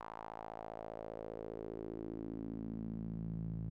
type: tone with band-pass filter sweep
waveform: sawtooth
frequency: 55 Hz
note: A1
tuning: in tune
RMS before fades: -44 dBFS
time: 0-3.7 s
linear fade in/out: 10 ms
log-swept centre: 1000 to 140 Hz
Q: 3.2
effects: none